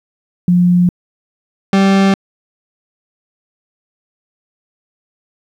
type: tone pair in turn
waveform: sine / 40% pulse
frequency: 177.3 / 194.82 Hz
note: F3 / G3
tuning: +26 / -10 cents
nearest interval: major second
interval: 164 cents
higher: second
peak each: -7 dBFS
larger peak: neither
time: 0.48-0.89 / 1.73-2.14 s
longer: neither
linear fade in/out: 2 ms
effects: low-pass 5000 Hz 12 dB/octave + 8-bit